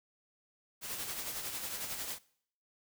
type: noise with tremolo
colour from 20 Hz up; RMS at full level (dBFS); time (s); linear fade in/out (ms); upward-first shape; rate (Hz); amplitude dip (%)
white; -38; 0.81-2.19; 50; sine; 11; 45
effects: noise-tail reverb RT60 0.6 s tail -21 dB re dry